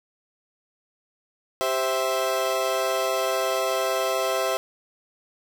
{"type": "chord", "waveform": "30% pulse", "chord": "C major", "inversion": "second", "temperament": "equal", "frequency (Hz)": [392, 523.3, 659.3], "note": ["G4", "C5", "E5"], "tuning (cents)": [0, 0, 0], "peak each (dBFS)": [-27, -24, -23], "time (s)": [1.61, 4.57], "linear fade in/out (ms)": 0, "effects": []}